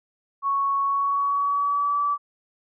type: tone with pitch glide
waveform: sine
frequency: 1108.7 to 1154.4 Hz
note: C#6 to D6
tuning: 0 to -30 cents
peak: -20 dBFS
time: 0.42-2.18 s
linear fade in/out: 50 ms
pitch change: +70 cents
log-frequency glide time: 0.82-2.01 s
effects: none